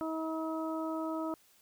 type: harmonic tone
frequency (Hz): 319.9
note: D#4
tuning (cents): +48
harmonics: 1 / 2 / 3 / 4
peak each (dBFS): -35 / -39 / -43 / -42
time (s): 0.01-1.34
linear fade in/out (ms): 0
effects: white hiss -65 dBFS RMS until 1.61 s